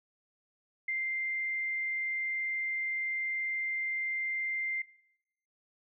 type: tone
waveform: sine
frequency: 2093 Hz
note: C7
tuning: in tune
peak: -30 dBFS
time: 0.88-4.82 s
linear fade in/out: 5 ms
effects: noise-tail reverb RT60 0.8 s tail -22 dB re dry